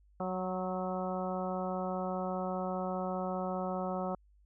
harmonic tone with a mistuned harmonic, 185 Hz, F#3, in tune, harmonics 1 / 2 / 3 / 4 / 5 / 6 / 7, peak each -37 / -42 / -38 / -39 / -45 / -46 / -44 dBFS, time 0.2-4.15 s, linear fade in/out 2 ms, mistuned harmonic 6, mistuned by -23 cents, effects added 50 Hz sine -61 dBFS peak until 4.45 s

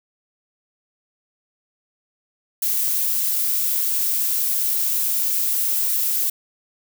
violet noise, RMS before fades -21 dBFS, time 2.62-6.3 s, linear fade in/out 5 ms, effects none

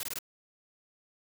white noise bursts, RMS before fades -36 dBFS, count 4, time 0-0.188 s, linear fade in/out 2 ms, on 32 ms, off 20 ms, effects none

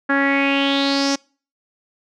sawtooth tone with low-pass filter sweep, 277.2 Hz, C#4, in tune, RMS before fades -18 dBFS, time 0.09-1.16 s, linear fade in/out 10 ms, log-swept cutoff 1600 to 5900 Hz, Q 5.8, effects noise-tail reverb RT60 0.4 s tail -26 dB re dry

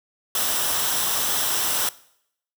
white noise with comb filter, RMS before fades -23 dBFS, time 0.35-1.89 s, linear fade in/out 2 ms, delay 0.44 ms, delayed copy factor -0.5, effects noise-tail reverb RT60 0.7 s tail -20 dB re dry

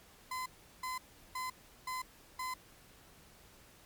35% pulse tone bursts, 1021 Hz, C6, 43 cents flat, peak -35 dBFS, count 5, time 0.31-2.54 s, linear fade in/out 5 ms, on 150 ms, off 370 ms, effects pink hiss -60 dBFS RMS until 3.85 s + MP3 96 kbps

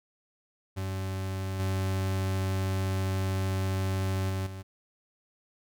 40% pulse tone with level steps, 95.4 Hz, G2, 47 cents flat, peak -30 / -26 / -28 / -37 dBFS, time 0.76-4.63 s, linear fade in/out 20 ms, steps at 1.59 / 4.29 / 4.46 s, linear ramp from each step 10 ms, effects none

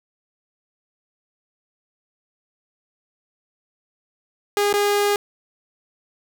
sawtooth tone with dropouts, 409 Hz, G#4, 26 cents flat, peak -13 dBFS, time 4.57-5.16 s, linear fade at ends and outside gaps 1 ms, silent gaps 4.728-4.739 s, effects none

